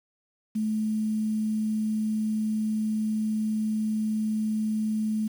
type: tone with quantisation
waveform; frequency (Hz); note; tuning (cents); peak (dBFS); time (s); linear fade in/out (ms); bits
sine; 216.3; A3; -29; -24; 0.55-5.28; 10; 8
effects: none